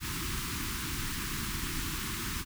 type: band-stop noise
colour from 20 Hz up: pink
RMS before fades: -35 dBFS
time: 0-2.45 s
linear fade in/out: 50 ms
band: 360 to 1000 Hz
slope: 48 dB/octave
effects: none